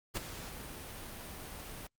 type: noise with ADSR envelope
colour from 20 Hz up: pink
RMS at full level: -33 dBFS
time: 0.14-1.87 s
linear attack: 31 ms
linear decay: 10 ms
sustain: -12 dB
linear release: 4 ms
effects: Opus 48 kbps